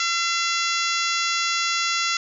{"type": "harmonic tone", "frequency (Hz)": 680, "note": "F5", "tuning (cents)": -46, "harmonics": [2, 3, 4, 5, 6, 7, 8, 9, 10], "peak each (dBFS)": [-26, -28, -29, -30, -31, -31, -32, -33, -33], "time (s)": [0, 2.17], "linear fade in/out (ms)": 2, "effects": []}